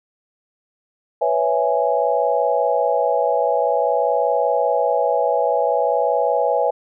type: chord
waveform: sine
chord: C# minor seventh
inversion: third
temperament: equal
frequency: 493.9 / 554.4 / 659.3 / 830.6 Hz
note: B4 / C#5 / E5 / G#5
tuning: 0 / 0 / 0 / 0 cents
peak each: -21 dBFS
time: 1.21-6.71 s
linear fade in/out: 10 ms
effects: none